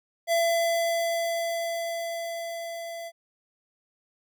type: tone with level ramp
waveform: square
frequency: 673 Hz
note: E5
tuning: 36 cents sharp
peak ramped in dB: -21 to -36 dBFS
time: 0.27-3.12 s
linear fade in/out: 50 ms
effects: none